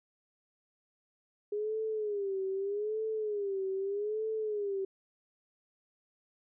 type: tone with vibrato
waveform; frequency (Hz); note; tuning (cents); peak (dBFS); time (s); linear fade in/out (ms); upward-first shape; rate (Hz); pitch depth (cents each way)
sine; 410; G#4; -22; -31; 1.52-4.85; 5; sine; 0.81; 120
effects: none